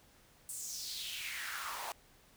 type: noise with high-pass filter sweep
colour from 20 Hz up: pink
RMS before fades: -42 dBFS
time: 0.49-1.92 s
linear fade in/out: 0 ms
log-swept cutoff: 8800 to 750 Hz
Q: 3.7
effects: pink hiss -64 dBFS RMS until 2.36 s